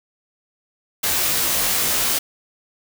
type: noise with comb filter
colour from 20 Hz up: white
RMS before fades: -20 dBFS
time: 1.03-2.19 s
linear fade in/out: 10 ms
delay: 18 ms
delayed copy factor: -0.85
effects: none